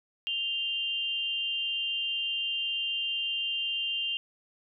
sine tone pair together, 2798 / 3143 Hz, F7 / G7, +3 / +4 cents, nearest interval major second, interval 201 cents, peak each -30 / -33 dBFS, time 0.27-4.17 s, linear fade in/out 0 ms, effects none

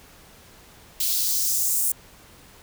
blue noise with high-pass filter sweep, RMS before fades -23 dBFS, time 1-1.92 s, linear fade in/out 5 ms, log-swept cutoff 3500 to 8900 Hz, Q 1.9, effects pink hiss -50 dBFS RMS until 2.62 s

